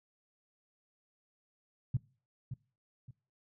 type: tone with echo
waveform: sine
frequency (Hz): 126.9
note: B2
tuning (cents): +47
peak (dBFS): -26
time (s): 1.94-1.97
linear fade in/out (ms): 5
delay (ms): 570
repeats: 2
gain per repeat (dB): -10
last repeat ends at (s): 3.11
effects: noise-tail reverb RT60 0.4 s tail -23 dB re dry